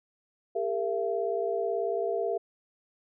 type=tone cluster; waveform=sine; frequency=400.5 / 458.8 / 675 Hz; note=G4 / A#4 / E5; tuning=+37 / -28 / +41 cents; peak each=-31 dBFS; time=0.55-2.38 s; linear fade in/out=10 ms; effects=none